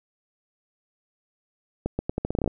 accelerating click train, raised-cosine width 2 ms, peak -12 dBFS, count 12, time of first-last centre 1.86-2.477 s, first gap 130 ms, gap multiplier 0.81, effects none

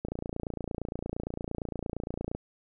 click train, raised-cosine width 2 ms, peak -20 dBFS, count 67, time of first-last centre 0.05-2.35 s, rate 28.7 Hz, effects none

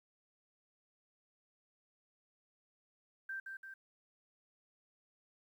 sine tone with echo, 1569 Hz, G6, 1 cent sharp, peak -39 dBFS, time 3.29-3.4 s, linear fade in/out 5 ms, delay 170 ms, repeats 2, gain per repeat -4 dB, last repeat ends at 3.74 s, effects 12-bit

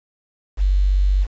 sine tone with quantisation, 47.87 Hz, G1, 40 cents flat, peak -13 dBFS, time 0.57-1.27 s, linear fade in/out 50 ms, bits 7, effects resampled to 16000 Hz

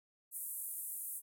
pink band-pass noise, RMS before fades -43 dBFS, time 0.31-1.22 s, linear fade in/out 50 ms, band 8900 to 15000 Hz, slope 48 dB/octave, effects none

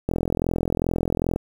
click train, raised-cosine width 2 ms, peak -9 dBFS, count 55, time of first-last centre 0.09-1.361 s, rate 42.5 Hz, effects 7-bit

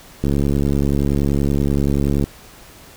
click train, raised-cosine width 3 ms, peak -6 dBFS, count 142, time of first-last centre 0.24-2.24 s, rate 70.5 Hz, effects pink hiss -43 dBFS RMS until 2.96 s

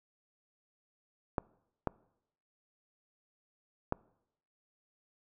clicks, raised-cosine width 1 ms, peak -16 dBFS, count 3, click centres 1.382 / 1.873 / 3.924 s, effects noise-tail reverb RT60 0.8 s tail -24 dB re dry

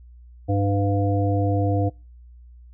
harmonic tone, 100 Hz, G2, 35 cents sharp, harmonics 1 / 3 / 5 / 7, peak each -20 / -25 / -27 / -28 dBFS, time 0.48-1.9 s, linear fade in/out 20 ms, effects noise-tail reverb RT60 0.3 s tail -26 dB re dry + added 60 Hz sine -43 dBFS peak until 2.73 s

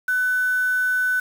sine tone with quantisation, 1500 Hz, F#6, 23 cents sharp, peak -18 dBFS, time 0.08-1.2 s, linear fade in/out 5 ms, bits 6, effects none

